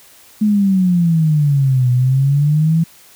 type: exponential two-way sweep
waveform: sine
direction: down then up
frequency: 215.5 to 122.9 to 166.8 Hz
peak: -10 dBFS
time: 0.41-2.84 s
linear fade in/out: 10 ms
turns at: 1.91 s
effects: white hiss -45 dBFS RMS until 3.15 s